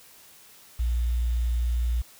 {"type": "tone with quantisation", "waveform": "sine", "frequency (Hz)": 59.3, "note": "A#1", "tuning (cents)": 30, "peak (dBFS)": -22, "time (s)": [0.79, 2.02], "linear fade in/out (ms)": 10, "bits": 8, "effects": ["white hiss -52 dBFS RMS until 2.19 s"]}